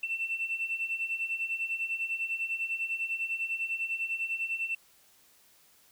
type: beating tone pair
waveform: sine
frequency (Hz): 2680 / 2690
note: E7 / E7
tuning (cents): +28 / +34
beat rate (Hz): 10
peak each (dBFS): -35 / -31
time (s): 0.03-4.75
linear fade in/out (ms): 5
effects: tanh soft clip ceiling -24 dBFS + white hiss -62 dBFS RMS until 5.91 s